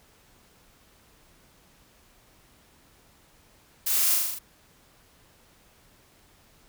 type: noise with echo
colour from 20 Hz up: blue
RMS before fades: -26 dBFS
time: 3.86-4.15 s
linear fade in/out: 10 ms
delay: 40 ms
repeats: 6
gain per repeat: -2 dB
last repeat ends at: 4.39 s
effects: pink hiss -59 dBFS RMS until 6.68 s